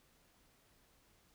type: silence
effects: pink hiss -70 dBFS RMS until 1.34 s